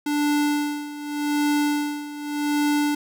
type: tone with tremolo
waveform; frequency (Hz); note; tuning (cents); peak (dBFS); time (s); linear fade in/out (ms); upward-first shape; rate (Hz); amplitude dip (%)
square; 293.7; D4; 0; -19; 0.06-2.95; 5; sine; 0.85; 80
effects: none